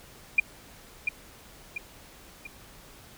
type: tone with echo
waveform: sine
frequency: 2408 Hz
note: D7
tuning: 43 cents sharp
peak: -15 dBFS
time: 0.38-0.4 s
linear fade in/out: 5 ms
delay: 690 ms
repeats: 3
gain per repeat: -7 dB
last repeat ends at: 2.47 s
effects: pink hiss -51 dBFS RMS until 3.17 s